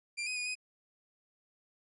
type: tone with pitch steps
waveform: sawtooth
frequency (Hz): 2379 / 2506 / 2456 / 2502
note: D7 / D#7 / D#7 / D#7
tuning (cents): +22 / +12 / -23 / +9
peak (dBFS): -31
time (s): 0.17-0.554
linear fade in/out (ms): 20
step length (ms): 96
effects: resampled to 24000 Hz